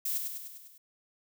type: noise with echo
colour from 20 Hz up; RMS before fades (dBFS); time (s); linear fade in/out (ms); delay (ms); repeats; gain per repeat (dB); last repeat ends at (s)
violet; -32; 0.05-0.18; 5; 100; 6; -4; 0.78
effects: none